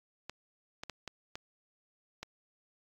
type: clicks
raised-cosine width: 0.2 ms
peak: -23 dBFS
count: 6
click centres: 0.296 / 0.835 / 0.897 / 1.077 / 1.355 / 2.23 s
effects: AAC 48 kbps